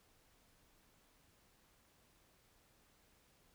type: silence
effects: pink hiss -71 dBFS RMS until 3.54 s